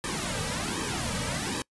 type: noise with flanger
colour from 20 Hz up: pink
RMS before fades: -31 dBFS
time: 0.04-1.62 s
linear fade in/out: 0 ms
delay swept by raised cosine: 1.4 to 2.9 ms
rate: 1.3 Hz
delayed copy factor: -0.9
effects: noise-tail reverb RT60 0.1 s tail -25 dB re dry + resampled to 24000 Hz